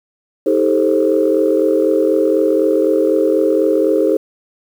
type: chord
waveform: sine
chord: A half-diminished seventh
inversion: second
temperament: just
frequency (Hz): 316.8 / 396 / 440 / 528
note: Eb4 / G4 / A4 / C5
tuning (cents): +31 / +18 / 0 / +16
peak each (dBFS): -16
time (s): 0.46-4.17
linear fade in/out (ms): 5
effects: tanh soft clip ceiling -2 dBFS + 7-bit